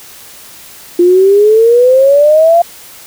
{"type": "exponential sweep", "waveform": "sine", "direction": "up", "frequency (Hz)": [345.6, 695], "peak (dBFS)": -3, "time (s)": [0.99, 2.62], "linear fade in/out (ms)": 5, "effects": ["white hiss -34 dBFS RMS until 3.06 s"]}